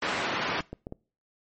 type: band-pass noise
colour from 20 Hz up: white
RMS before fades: -30 dBFS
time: 0.02-0.61 s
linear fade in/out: 5 ms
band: 140 to 2100 Hz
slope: 12 dB/octave
type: clicks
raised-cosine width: 2 ms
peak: -23 dBFS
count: 4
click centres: 0.606 / 0.73 / 0.869 / 0.924 s
effects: noise-tail reverb RT60 0.4 s tail -24 dB re dry + MP3 32 kbps